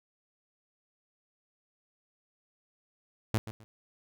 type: tone with echo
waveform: sawtooth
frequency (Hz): 110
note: A2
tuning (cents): 0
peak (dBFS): -21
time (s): 3.34-3.38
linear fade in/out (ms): 0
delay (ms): 130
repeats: 2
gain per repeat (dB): -13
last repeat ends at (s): 3.64
effects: none